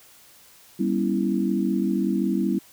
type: chord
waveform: sine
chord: C# half-diminished seventh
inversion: second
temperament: equal with one note detuned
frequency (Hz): 196 / 241.4 / 277.2 / 329.6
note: G3 / B3 / C#4 / E4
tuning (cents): 0 / -39 / 0 / 0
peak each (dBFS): -24 / -27 / -28 / -26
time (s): 0.79-2.59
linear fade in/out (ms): 10
effects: white hiss -52 dBFS RMS until 2.72 s